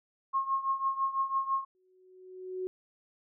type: tone with tremolo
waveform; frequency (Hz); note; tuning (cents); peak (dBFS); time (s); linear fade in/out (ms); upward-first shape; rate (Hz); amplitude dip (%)
sine; 1079; C#6; -47; -24; 0.33-1.65; 20; triangle; 6; 85
type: tone with exponential growth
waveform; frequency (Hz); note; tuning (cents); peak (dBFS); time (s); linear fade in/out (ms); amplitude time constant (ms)
sine; 370.6; F#4; +3; -30; 1.75-2.67; 0; 200
effects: none